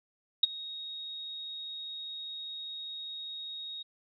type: tone with ADSR envelope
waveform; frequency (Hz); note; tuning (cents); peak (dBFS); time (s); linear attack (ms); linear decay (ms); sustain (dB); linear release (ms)
sine; 3755; A#7; +12; -16; 0.43-3.83; 5; 18; -22; 13
effects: none